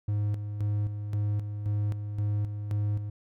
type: tone with tremolo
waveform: triangle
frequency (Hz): 103.83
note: G#2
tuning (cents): 0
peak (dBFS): -23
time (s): 0.08-3.1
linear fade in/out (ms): 5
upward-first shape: square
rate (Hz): 1.9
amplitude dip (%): 55
effects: none